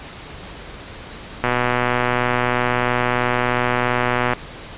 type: click train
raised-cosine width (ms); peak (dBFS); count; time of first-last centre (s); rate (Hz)
0.5; -3; 357; 1.44-4.334; 123
effects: pink hiss -36 dBFS RMS until 4.77 s + resampled to 8000 Hz